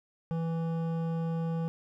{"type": "tone with hard clipping", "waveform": "sine", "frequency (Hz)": 164.81, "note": "E3", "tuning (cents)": 0, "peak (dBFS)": -31, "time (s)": [0.31, 1.68], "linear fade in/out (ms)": 0, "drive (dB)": 12, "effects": []}